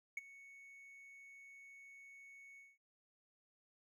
triangle tone with ADSR envelope, 2217 Hz, C#7, in tune, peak -35 dBFS, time 0.17-2.78 s, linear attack 4 ms, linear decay 22 ms, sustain -19 dB, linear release 200 ms, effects none

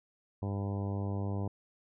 harmonic tone, 99.6 Hz, G2, 28 cents sharp, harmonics 1 / 2 / 3 / 4 / 5 / 6 / 7 / 8 / 9 / 10, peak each -33 / -39 / -43 / -45 / -47 / -49 / -50 / -51 / -52 / -53 dBFS, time 0.42-1.48 s, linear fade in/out 5 ms, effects none

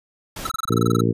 pink noise, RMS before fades -32 dBFS, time 0.36-0.5 s, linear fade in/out 5 ms
click train, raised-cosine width 5 ms, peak -28 dBFS, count 5, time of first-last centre 0.43-0.875 s, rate 8.99 Hz
square tone bursts, 1311 Hz, E6, 10 cents flat, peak -22 dBFS, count 13, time 0.45-1.01 s, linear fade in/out 5 ms, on 20 ms, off 25 ms
harmonic tone, 57.5 Hz, A#1, 23 cents flat, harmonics 2 / 3 / 4 / 5 / 6 / 7 / 8, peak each -21 / -23 / -24 / -25 / -26 / -26 / -27 dBFS, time 0.69-1.13 s, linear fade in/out 20 ms
effects resampled to 32000 Hz

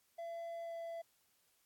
triangle tone with pitch glide, 674 to 669.7 Hz, E5 to E5, +38 to +27 cents, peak -40 dBFS, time 0.18-1.02 s, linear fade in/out 10 ms, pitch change -11 cents, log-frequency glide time 0.62-0.73 s, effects white hiss -75 dBFS RMS until 1.65 s + AAC 64 kbps

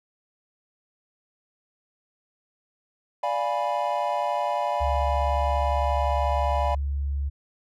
triangle chord, D diminished seventh, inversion none, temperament equal with one note detuned, 587.3 / 698.5 / 830.6 / 984.9 Hz, D5 / F5 / Ab5 / Cb6, 0 / 0 / 0 / -5 cents, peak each -27 dBFS, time 3.23-6.75 s, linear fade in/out 5 ms
sine tone, 70.2 Hz, C#2, 22 cents sharp, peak -24 dBFS, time 4.8-7.3 s, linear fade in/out 20 ms
effects none

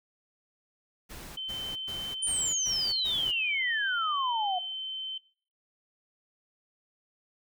pink noise bursts, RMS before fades -44 dBFS, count 6, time 1.09-3.32 s, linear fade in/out 20 ms, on 280 ms, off 110 ms
sine tone, 3082 Hz, G7, 30 cents flat, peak -33 dBFS, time 1.37-5.18 s, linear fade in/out 5 ms
sine exponential sweep, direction down, 9550 to 711 Hz, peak -27 dBFS, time 2.22-4.59 s, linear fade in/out 10 ms
effects noise-tail reverb RT60 0.5 s tail -22 dB re dry

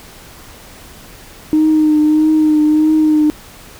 sine tone with vibrato, 307.7 Hz, D#4, 19 cents flat, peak -7 dBFS, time 1.53-3.3 s, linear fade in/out 0 ms, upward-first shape triangle, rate 1.6 Hz, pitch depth 31 cents each way, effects tanh soft clip ceiling -4 dBFS + pink hiss -38 dBFS RMS until 3.79 s

